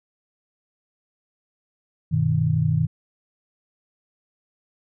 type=chord; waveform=sine; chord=G augmented; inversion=none; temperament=equal with one note detuned; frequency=98 / 123.47 / 156.28 Hz; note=G2 / B2 / D#3; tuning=0 / 0 / +8 cents; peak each=-25 / -23 / -20 dBFS; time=2.11-2.87 s; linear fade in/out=20 ms; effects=none